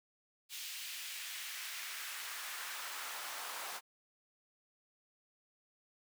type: noise with high-pass filter sweep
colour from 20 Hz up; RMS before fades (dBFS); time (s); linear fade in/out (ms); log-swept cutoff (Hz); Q
pink; -44; 0.49-3.81; 50; 3100 to 820; 1.3
effects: none